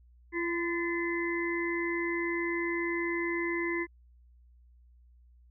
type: harmonic tone with a mistuned harmonic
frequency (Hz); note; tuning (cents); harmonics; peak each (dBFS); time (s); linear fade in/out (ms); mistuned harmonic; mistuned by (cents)
340.9; F4; -42; 1 / 3 / 5 / 6; -31 / -40 / -39 / -34; 0.32-3.87; 50; 5; +48
effects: added 60 Hz sine -56 dBFS peak until 5.5 s